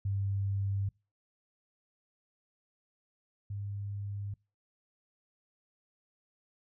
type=tone pair in turn; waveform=sine; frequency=98.8 / 100.93 Hz; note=G2 / G#2; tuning=+14 / -49 cents; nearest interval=unison; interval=37 cents; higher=second; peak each=-29 / -35 dBFS; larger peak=first; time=0.05-0.89 / 3.5-4.34 s; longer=neither; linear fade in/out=5 ms; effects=noise-tail reverb RT60 0.3 s tail -26 dB re dry